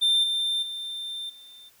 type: tone with level steps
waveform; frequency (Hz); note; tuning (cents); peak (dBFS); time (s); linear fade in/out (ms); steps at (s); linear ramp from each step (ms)
triangle; 3584; A7; +31; -17 / -22 / -30 / -44; 0.01-1.7; 20; 0.23 / 0.62 / 1.29; 10
effects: white hiss -59 dBFS RMS until 1.8 s